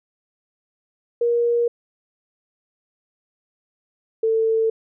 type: tone pair in turn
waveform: sine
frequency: 473.2 / 446.6 Hz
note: A#4 / A4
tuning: +26 / +26 cents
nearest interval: minor second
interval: 100 cents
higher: first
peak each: -16 dBFS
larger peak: neither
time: 1.21-1.68 / 4.23-4.7 s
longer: neither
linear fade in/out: 5 ms
effects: none